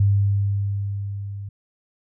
sine tone with level ramp, 100 Hz, G2, 35 cents sharp, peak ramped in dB -13 to -30 dBFS, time 0-1.49 s, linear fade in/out 5 ms, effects none

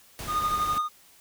pink noise, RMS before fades -37 dBFS, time 0.19-0.78 s, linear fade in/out 0 ms
triangle tone with tremolo, 1227 Hz, D#6, 25 cents flat, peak -20 dBFS, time 0.27-0.89 s, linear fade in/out 50 ms, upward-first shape sine, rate 12 Hz, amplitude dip 50%
effects white hiss -56 dBFS RMS until 1.2 s

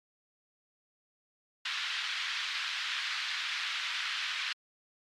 white band-pass noise, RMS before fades -35 dBFS, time 1.65-4.53 s, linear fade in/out 5 ms, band 1300 to 3900 Hz, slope 24 dB/octave, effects MP3 64 kbps

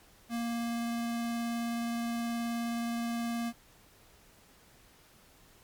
square tone with vibrato, 233.9 Hz, A#3, 6 cents sharp, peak -32 dBFS, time 0.29-3.53 s, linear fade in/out 50 ms, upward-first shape triangle, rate 19 Hz, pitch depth 9 cents each way, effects pink hiss -60 dBFS RMS until 5.63 s + MP3 96 kbps

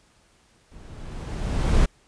brown noise with level ramp, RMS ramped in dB -45 to -17 dBFS, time 0.71-1.86 s, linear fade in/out 10 ms, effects pink hiss -60 dBFS RMS until 2.07 s + resampled to 22050 Hz

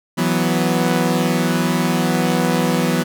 sawtooth chord, E suspended second, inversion none, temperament equal, 164.81 / 185 / 246.9 Hz, E3 / F#3 / B3, 0 / 0 / 0 cents, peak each -16 dBFS, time 0.17-3.04 s, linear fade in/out 20 ms, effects none

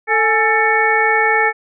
harmonic tone with a mistuned harmonic, 444.1 Hz, A4, 16 cents sharp, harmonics 1 / 2 / 3 / 4 / 5, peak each -19 / -17 / -22 / -16 / -18 dBFS, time 0.07-1.53 s, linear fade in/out 50 ms, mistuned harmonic 2, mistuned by -95 cents, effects none

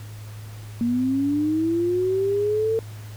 sine linear sweep, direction up, 231.8 to 452.5 Hz, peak -19 dBFS, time 0.81-2.79 s, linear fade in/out 0 ms, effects added 106 Hz sine -35 dBFS peak until 3.16 s + pink hiss -47 dBFS RMS until 3.16 s

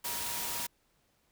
sine tone in noise, 952 Hz, A#5, 36 cents sharp, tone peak -45 dBFS, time 0.04-0.67 s, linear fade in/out 10 ms, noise white, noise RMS -36 dBFS, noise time 0.04-0.67 s, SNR -12 dB, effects pink hiss -72 dBFS RMS until 1.31 s

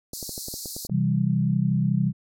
pink band-pass noise, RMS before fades -36 dBFS, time 0.13-0.87 s, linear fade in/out 5 ms, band 4100 to 16000 Hz, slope 96 dB/octave
clicks, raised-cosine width 2 ms, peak -24 dBFS, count 10, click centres 0.134 / 0.228 / 0.293 / 0.379 / 0.484 / 0.54 / 0.658 / 0.765 / 0.85 / 0.897 s
sine chord, C major, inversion none, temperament equal, 130.81 / 164.81 / 196 Hz, C3 / E3 / G3, 0 / 0 / 0 cents, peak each -24 dBFS, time 0.89-2.13 s, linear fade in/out 50 ms
effects none

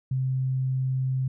sine tone, 130.81 Hz, C3, in tune, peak -23 dBFS, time 0.11-1.28 s, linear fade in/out 5 ms, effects none

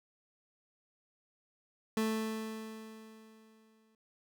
30% pulse tone with exponential decay, 220 Hz, A3, in tune, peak -26 dBFS, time 1.97-3.95 s, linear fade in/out 2 ms, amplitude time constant 430 ms, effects none

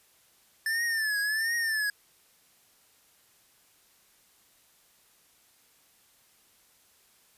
square tone with vibrato, 1760 Hz, A6, in tune, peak -27 dBFS, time 0.66-1.9 s, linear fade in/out 2 ms, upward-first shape triangle, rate 1.4 Hz, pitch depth 120 cents each way, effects white hiss -63 dBFS RMS until 7.37 s + resampled to 32000 Hz

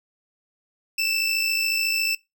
25% pulse tone pair together, 2637 / 2691 Hz, E7 / E7, 0 / +35 cents, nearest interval unison, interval 35 cents, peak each -19 / -23 dBFS, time 0.98-2.15 s, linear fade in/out 5 ms, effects noise-tail reverb RT60 0.2 s tail -21 dB re dry

